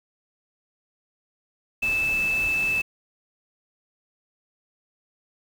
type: tone in noise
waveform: sine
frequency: 2627 Hz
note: E7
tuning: 7 cents flat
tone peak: -21 dBFS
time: 1.82-2.82 s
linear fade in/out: 10 ms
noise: pink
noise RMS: -37 dBFS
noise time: 1.82-2.82 s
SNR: +13 dB
effects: none